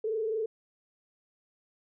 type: tone with frequency modulation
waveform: sine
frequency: 440 Hz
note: A4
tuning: in tune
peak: -28 dBFS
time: 0.04-0.46 s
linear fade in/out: 5 ms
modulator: 24.6 Hz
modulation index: 0.74
effects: none